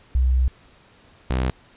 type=tone pair in turn; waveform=sine / sawtooth; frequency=63.7 / 63.7 Hz; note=C2 / C2; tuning=-46 / -46 cents; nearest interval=unison; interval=0 cents; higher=neither; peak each=-15 / -16 dBFS; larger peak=first; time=0.15-0.48 / 1.3-1.5 s; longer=first; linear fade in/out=0 ms; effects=pink hiss -53 dBFS RMS until 1.76 s + resampled to 8000 Hz